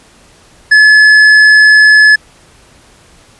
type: tone with hard clipping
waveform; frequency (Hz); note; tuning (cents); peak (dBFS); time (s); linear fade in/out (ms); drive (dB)
sine; 1715; A6; -45; -3; 0.71-2.16; 10; 6
effects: pink hiss -43 dBFS RMS until 3.39 s + resampled to 24000 Hz